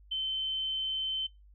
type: tone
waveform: sine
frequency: 3079 Hz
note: G7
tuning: 32 cents flat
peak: -30 dBFS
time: 0.11-1.27 s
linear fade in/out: 10 ms
effects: noise-tail reverb RT60 0.2 s tail -22 dB re dry + added 50 Hz sine -54 dBFS peak until 1.54 s